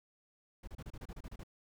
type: noise bursts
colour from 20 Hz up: brown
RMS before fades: -45 dBFS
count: 11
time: 0.63-1.435 s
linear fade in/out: 5 ms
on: 45 ms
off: 31 ms
effects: none